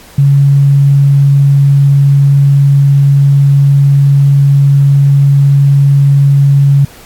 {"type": "tone", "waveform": "sine", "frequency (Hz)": 139.9, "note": "C#3", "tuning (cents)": 16, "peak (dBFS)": -3, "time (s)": [0.18, 6.85], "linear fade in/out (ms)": 5, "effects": ["pink hiss -36 dBFS RMS until 7.05 s", "AAC 64 kbps"]}